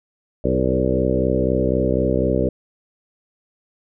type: harmonic tone with a mistuned harmonic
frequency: 64 Hz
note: C2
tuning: 38 cents flat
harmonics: 1 / 2 / 3 / 4 / 5 / 6 / 7 / 8 / 9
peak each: -25 / -25 / -25 / -25 / -25 / -25 / -25 / -25 / -25 dBFS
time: 0.44-2.49 s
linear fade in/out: 5 ms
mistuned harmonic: 7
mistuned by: +18 cents
effects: none